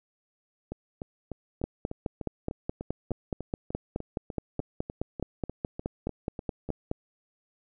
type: two click trains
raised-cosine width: 2 ms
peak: -22 / -16 dBFS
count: 21 / 26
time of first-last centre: 0.72-6.69 / 1.64-6.914 s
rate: 3.35 / 4.74 Hz
effects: none